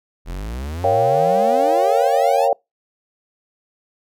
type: exponential sweep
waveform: 45% pulse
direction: up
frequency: 39.97 to 956 Hz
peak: -25 dBFS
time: 0.25-2.49 s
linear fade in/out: 50 ms
type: chord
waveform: sine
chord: G half-diminished seventh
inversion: first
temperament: equal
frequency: 466.2 / 554.4 / 698.5 / 784 Hz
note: Bb4 / Db5 / F5 / G5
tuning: 0 / 0 / 0 / 0 cents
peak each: -21 / -17 / -19 / -19 dBFS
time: 0.84-2.53 s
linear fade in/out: 2 ms
effects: noise-tail reverb RT60 0.2 s tail -26 dB re dry